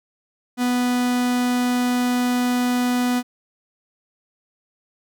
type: tone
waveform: 45% pulse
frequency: 246.9 Hz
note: B3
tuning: in tune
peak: -18 dBFS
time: 0.57-3.23 s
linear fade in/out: 50 ms
effects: none